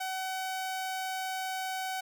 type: tone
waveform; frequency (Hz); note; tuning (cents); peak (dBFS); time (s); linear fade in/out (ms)
sawtooth; 755; F#5; +35; -29; 0-2.01; 10
effects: none